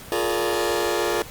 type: chord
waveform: sawtooth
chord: Bb dominant seventh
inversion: second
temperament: just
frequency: 349.6 / 419.5 / 466.2 / 582.7 Hz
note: F4 / Ab4 / Bb4 / D5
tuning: +2 / +17 / 0 / -14 cents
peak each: -22 / -22 / -23 / -25 dBFS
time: 0.12-1.22 s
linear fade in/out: 0 ms
effects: pink hiss -40 dBFS RMS until 1.3 s + Opus 48 kbps